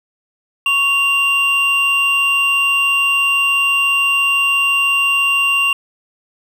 triangle tone pair together, 1108.7 / 2777 Hz, C#6 / F7, 0 / -10 cents, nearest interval octave + major third, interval 1590 cents, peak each -19 / -11 dBFS, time 0.66-5.73 s, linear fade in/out 2 ms, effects none

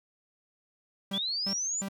45% pulse tone bursts, 196 Hz, G3, in tune, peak -33 dBFS, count 3, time 1.11-1.886 s, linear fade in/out 5 ms, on 72 ms, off 280 ms
sine linear sweep, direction up, 3253 to 7210 Hz, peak -29 dBFS, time 1.13-1.82 s, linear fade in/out 10 ms
effects none

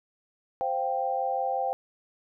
sine chord, C suspended fourth, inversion none, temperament equal, 523.3 / 698.5 / 784 Hz, C5 / F5 / G5, 0 / 0 / 0 cents, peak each -31 / -32 / -28 dBFS, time 0.61-1.73 s, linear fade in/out 0 ms, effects none

